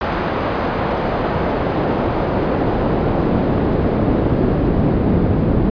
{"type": "noise with band-pass filter sweep", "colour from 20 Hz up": "brown", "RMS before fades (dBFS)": -17, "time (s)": [0.01, 5.7], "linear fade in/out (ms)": 2, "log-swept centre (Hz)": [960, 260], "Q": 0.76, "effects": ["resampled to 11025 Hz"]}